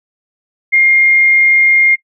sine tone, 2123 Hz, C7, 25 cents sharp, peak -6 dBFS, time 0.72-1.96 s, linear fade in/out 20 ms, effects noise-tail reverb RT60 0.1 s tail -21 dB re dry

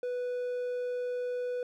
triangle tone, 493.9 Hz, B4, in tune, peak -29 dBFS, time 0.03-1.63 s, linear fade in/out 2 ms, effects none

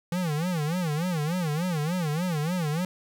square tone with vibrato, 164.81 Hz, E3, in tune, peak -26 dBFS, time 0.12-2.85 s, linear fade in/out 2 ms, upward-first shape sine, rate 3.4 Hz, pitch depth 200 cents each way, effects 10-bit

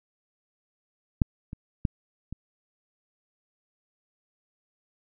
clicks, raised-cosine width 5 ms, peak -7 / -24 / -11 / -23 dBFS, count 4, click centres 1.218 / 1.531 / 1.852 / 2.326 s, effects none

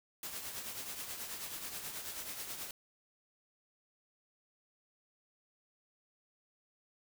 white noise with tremolo, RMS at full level -41 dBFS, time 0.23-2.71 s, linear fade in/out 2 ms, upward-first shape triangle, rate 9.3 Hz, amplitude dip 55%, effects none

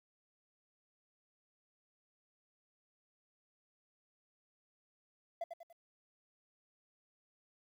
triangle tone with echo, 677 Hz, E5, 46 cents sharp, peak -33 dBFS, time 5.41-5.44 s, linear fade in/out 5 ms, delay 96 ms, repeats 3, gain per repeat -7 dB, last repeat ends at 5.728 s, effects tanh soft clip ceiling -30 dBFS + 12-bit

